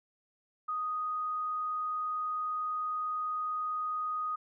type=tone; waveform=sine; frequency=1244.5 Hz; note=D#6; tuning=in tune; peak=-31 dBFS; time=0.68-4.36 s; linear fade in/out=10 ms; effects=none